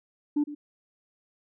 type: tone with echo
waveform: sine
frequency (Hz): 293.7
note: D4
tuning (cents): 0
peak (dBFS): -20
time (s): 0.36-0.44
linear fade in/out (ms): 10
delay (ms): 110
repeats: 1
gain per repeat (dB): -15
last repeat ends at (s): 0.55
effects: tanh soft clip ceiling -19 dBFS